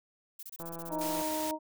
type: noise bursts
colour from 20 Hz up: violet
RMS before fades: -44 dBFS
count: 15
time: 0.39-1.354 s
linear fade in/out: 5 ms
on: 40 ms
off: 26 ms
type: click train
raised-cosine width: 1 ms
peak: -30 dBFS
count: 104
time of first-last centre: 0.6-1.217 s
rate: 167 Hz
type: harmonic tone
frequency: 311.1 Hz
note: D#4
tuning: in tune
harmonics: 1 / 2 / 3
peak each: -36 / -36 / -36 dBFS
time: 0.89-1.59 s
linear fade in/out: 50 ms
type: noise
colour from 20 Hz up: white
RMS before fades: -39 dBFS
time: 1.01-1.51 s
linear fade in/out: 0 ms
effects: none